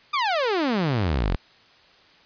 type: exponential sweep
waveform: sawtooth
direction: down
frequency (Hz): 1237 to 38.56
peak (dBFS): -17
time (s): 0.13-1.36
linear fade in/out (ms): 10
effects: white hiss -54 dBFS RMS until 2.25 s + resampled to 11025 Hz